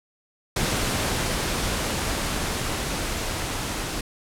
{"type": "noise with level ramp", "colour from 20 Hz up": "pink", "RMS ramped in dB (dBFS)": [-24, -29], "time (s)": [0.56, 4.01], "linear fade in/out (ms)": 5, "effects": ["low-pass 11000 Hz 12 dB/octave"]}